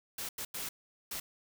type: noise bursts at uneven times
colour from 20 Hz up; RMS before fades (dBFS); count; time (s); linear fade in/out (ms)
white; -39; 4; 0.18-0.29 / 0.38-0.45 / 0.54-0.69 / 1.11-1.2; 5
effects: none